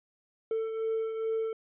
triangle beating tone pair, 445.5 / 447.9 Hz, A4 / A4, +22 / +31 cents, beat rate 2.4 Hz, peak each -27 / -36 dBFS, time 0.51-1.53 s, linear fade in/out 2 ms, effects tanh soft clip ceiling -21 dBFS + resampled to 8000 Hz

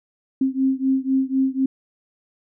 sine beating tone pair, 263.9 / 267.9 Hz, C4 / C4, +15 / +41 cents, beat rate 4 Hz, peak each -20 / -21 dBFS, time 0.41-1.66 s, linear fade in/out 5 ms, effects none

